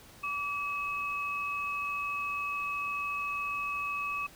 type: tone pair together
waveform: sine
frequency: 1152 / 2567 Hz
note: D6 / E7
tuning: -34 / -47 cents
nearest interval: octave + major second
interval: 1387 cents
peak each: -34 / -34 dBFS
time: 0.23-4.27 s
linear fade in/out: 10 ms
effects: pink hiss -54 dBFS RMS until 4.35 s